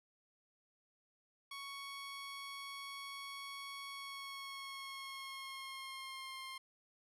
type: tone with pitch glide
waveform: 15% pulse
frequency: 1111 to 1059.6 Hz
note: C#6 to C6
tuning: +4 to +22 cents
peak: -39 dBFS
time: 1.51-6.58 s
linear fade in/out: 5 ms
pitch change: -82 cents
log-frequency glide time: 3.9-6.38 s
effects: low-pass 12000 Hz 12 dB/octave